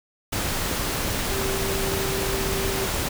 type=tone in noise; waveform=sine; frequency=388.5 Hz; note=G4; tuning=16 cents flat; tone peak=-28 dBFS; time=1.31-2.86 s; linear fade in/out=10 ms; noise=pink; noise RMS=-26 dBFS; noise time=0.32-3.09 s; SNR=-5 dB; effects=none